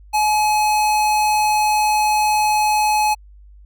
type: tone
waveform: square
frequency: 849 Hz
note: G#5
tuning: 38 cents sharp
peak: -15 dBFS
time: 0.13-3.15 s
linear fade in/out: 20 ms
effects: added 50 Hz sine -41 dBFS peak until 3.65 s